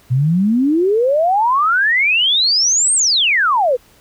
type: exponential two-way sweep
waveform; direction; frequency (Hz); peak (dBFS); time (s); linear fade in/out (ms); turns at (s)
sine; up then down; 120.2 to 8770 to 463.9; -11; 0.1-3.77; 20; 2.94
effects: pink hiss -50 dBFS RMS until 4 s